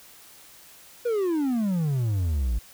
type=exponential sweep; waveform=triangle; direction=down; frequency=493.9 to 52.9 Hz; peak=-20 dBFS; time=1.05-2.59 s; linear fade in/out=10 ms; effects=white hiss -50 dBFS RMS until 2.73 s